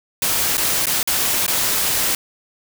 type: noise with dropouts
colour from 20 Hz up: white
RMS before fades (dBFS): -19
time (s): 0.22-2.15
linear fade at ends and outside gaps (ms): 2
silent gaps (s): 0.571-0.578 / 0.857-0.868 / 1.03-1.074 / 1.465-1.479
effects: none